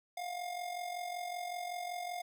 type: tone with amplitude modulation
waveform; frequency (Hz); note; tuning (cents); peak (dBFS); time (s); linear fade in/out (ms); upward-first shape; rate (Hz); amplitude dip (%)
square; 710; F5; +28; -36; 0.17-2.22; 5; sine; 45.3; 60
effects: none